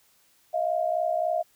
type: tone pair together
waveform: sine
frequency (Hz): 634.9 / 698.5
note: D#5 / F5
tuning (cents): +35 / 0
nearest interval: major second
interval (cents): 165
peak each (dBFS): -26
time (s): 0.53-1.43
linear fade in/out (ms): 20
effects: white hiss -63 dBFS RMS until 1.55 s